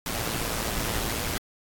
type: noise with amplitude modulation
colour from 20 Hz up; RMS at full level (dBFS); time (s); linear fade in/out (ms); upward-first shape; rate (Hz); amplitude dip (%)
pink; -27; 0.06-1.38; 2; sine; 113; 55
effects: AAC 64 kbps